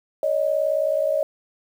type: tone pair together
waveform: sine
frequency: 563.1 / 622.3 Hz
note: C#5 / D#5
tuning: +27 / 0 cents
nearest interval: major second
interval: 173 cents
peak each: -22 / -21 dBFS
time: 0.23-1.23 s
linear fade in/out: 2 ms
effects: 8-bit